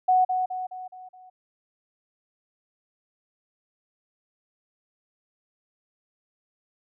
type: tone with echo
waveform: sine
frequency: 740 Hz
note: F#5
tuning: in tune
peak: -16 dBFS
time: 0.08-0.25 s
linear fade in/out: 10 ms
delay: 210 ms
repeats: 5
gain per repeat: -6 dB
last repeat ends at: 1.3 s
effects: none